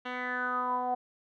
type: tone with low-pass filter sweep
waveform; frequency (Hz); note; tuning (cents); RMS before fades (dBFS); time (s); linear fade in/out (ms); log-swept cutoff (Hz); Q
10% pulse; 249.8; B3; +20; -32; 0.05-0.95; 10; 2600 to 740; 7.2
effects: none